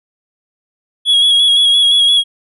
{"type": "tone with vibrato", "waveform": "triangle", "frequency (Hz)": 3334, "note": "G#7", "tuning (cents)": 6, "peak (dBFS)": -6, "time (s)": [1.05, 2.24], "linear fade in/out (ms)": 50, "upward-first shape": "square", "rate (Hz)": 5.8, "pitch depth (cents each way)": 22, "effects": ["resampled to 32000 Hz"]}